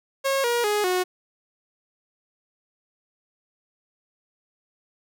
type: tone with pitch steps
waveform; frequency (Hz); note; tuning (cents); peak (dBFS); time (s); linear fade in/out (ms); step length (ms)
sawtooth; 544 / 476.3 / 417.1 / 365.2; C#5 / A#4 / G#4 / F#4; -33 / +37 / +7 / -23; -17; 0.24-1.04; 20; 200
effects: none